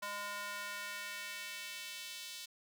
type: tone with high-pass filter sweep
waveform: square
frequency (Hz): 204.3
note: G#3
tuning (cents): -28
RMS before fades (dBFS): -44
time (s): 0.02-2.46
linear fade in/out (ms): 10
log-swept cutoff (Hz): 1000 to 3700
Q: 1.4
effects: none